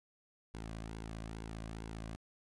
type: tone with flanger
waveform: sawtooth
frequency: 55 Hz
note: A1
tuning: in tune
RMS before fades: -45 dBFS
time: 0.54-2.16 s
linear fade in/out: 0 ms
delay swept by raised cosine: 1.6 to 2.28 ms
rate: 2.3 Hz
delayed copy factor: -0.5
effects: resampled to 24000 Hz